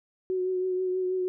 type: tone with vibrato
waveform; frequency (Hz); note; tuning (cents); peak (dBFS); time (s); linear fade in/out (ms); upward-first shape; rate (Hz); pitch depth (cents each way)
sine; 369.6; F#4; -2; -25; 0.3-1.28; 0; triangle; 6.2; 27
effects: none